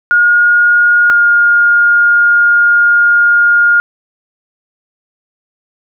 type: tone pair in turn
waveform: sine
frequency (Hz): 1431 / 1418.7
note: F6 / F6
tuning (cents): +42 / +27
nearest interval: unison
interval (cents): 15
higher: first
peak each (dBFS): -5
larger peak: neither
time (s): 0.11-1.1 / 1.1-3.8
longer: second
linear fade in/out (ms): 0
effects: none

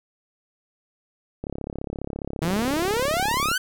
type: click train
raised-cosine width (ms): 2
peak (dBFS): -17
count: 73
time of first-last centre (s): 1.44-3.515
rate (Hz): 34.7
type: exponential sweep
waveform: sawtooth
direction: up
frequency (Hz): 156.1 to 1568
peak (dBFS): -18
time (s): 2.42-3.58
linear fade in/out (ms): 5
effects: none

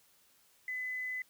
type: tone with quantisation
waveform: sine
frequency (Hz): 2012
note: B6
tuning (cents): +32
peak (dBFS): -35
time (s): 0.68-1.22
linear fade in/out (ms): 2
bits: 10
effects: white hiss -67 dBFS RMS until 1.29 s

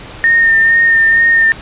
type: tone with vibrato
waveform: sine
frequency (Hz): 1825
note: A#6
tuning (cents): -37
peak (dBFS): -6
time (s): 0.24-1.52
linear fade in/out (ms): 0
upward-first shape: sine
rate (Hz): 2.2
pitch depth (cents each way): 23
effects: pink hiss -31 dBFS RMS until 1.61 s + resampled to 8000 Hz

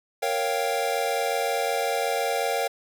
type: chord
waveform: square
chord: G half-diminished seventh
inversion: first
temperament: equal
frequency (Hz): 466.2 / 554.4 / 698.5 / 784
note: Bb4 / Db5 / F5 / G5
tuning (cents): 0 / 0 / 0 / 0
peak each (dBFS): -30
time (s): 0.22-2.68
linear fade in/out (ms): 10
effects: none

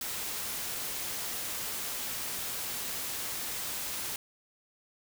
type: noise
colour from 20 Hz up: white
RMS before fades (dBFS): -36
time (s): 0.01-4.16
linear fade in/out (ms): 2
effects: none

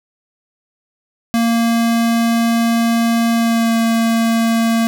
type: tone with pitch glide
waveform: square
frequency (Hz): 231.2 to 228.3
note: A#3 to A#3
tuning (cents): -14 to -36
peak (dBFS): -13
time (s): 1.34-4.87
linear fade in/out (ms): 0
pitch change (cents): -22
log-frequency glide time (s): 3.33-3.76
effects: none

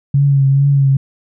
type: tone with vibrato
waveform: sine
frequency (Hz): 138.59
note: C#3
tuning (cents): 0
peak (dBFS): -8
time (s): 0.14-0.97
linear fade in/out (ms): 5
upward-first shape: triangle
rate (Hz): 2.3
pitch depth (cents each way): 42
effects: none

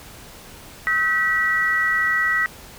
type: tone cluster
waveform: sine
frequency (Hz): 1285 / 1538 / 1939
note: E6 / G6 / B6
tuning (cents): -45 / -33 / -32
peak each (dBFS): -25 / -27 / -18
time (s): 0.87-2.46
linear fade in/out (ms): 0
effects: pink hiss -42 dBFS RMS until 2.78 s

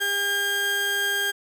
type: tone pair together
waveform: 30% pulse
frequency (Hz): 403.1 / 1609.6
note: G4 / G6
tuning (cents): +48 / +45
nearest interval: 2 octaves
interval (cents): 2397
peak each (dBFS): -30 / -20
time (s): 0-1.32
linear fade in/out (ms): 20
effects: none

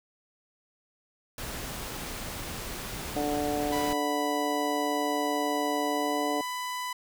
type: noise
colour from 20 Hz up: pink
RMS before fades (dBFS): -37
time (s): 1.38-3.93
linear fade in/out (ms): 2
type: harmonic tone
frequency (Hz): 146.83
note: D3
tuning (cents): 0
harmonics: 2 / 3 / 4 / 5 / 6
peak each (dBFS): -31 / -34 / -34 / -32 / -46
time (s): 3.16-6.41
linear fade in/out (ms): 2
type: tone with pitch glide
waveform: sawtooth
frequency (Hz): 987.8 to 997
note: B5 to B5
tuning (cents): 0 to +16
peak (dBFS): -28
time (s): 3.72-6.93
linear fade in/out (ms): 5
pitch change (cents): +16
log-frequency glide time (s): 5.88-6.32
effects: none

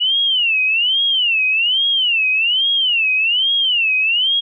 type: tone with vibrato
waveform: sine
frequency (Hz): 2874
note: F7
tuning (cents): +49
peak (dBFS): -13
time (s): 0-4.41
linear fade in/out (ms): 20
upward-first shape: sine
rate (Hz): 1.2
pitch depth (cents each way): 230
effects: none

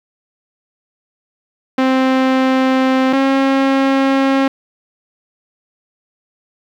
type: tone pair in turn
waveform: sawtooth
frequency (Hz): 261.6 / 270.4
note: C4 / C#4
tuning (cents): 0 / -43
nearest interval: minor second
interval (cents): 57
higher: second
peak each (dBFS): -7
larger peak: neither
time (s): 1.78-3.13 / 3.13-4.48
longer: neither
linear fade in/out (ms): 5
effects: low-pass 3000 Hz 12 dB/octave + 8-bit

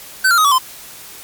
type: tone with pitch steps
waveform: square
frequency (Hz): 1529 / 1386 / 1256.4 / 1138.9 / 1032.3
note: G6 / F6 / D#6 / C#6 / C6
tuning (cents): -44 / -14 / +16 / +46 / -24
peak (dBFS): -10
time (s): 0.24-0.585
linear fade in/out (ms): 10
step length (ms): 69
effects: white hiss -36 dBFS RMS until 1.23 s + MP3 96 kbps

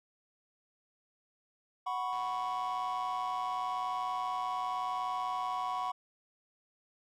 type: chord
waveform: triangle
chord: F# suspended fourth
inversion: none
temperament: equal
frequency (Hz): 740 / 987.8 / 1108.7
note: F#5 / B5 / C#6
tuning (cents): 0 / 0 / 0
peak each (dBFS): -35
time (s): 1.86-5.92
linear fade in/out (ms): 10
type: click train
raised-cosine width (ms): 0.2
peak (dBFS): -36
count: 438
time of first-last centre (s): 2.13-5.897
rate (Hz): 116
effects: none

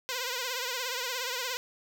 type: tone with vibrato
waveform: 5% pulse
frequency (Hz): 501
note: B4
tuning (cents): +25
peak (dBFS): -20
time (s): 0.09-1.57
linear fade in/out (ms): 0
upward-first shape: triangle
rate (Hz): 17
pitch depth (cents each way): 110
effects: none

